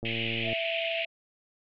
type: click train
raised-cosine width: 2 ms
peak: -24 dBFS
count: 58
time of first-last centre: 0.03-0.53 s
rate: 114 Hz
type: band-pass noise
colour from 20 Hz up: pink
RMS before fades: -33 dBFS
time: 0.05-1.05 s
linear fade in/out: 2 ms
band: 2300 to 3000 Hz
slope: 48 dB/octave
type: tone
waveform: sine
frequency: 663 Hz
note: E5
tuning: 10 cents sharp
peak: -31 dBFS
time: 0.43-1.06 s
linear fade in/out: 50 ms
effects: none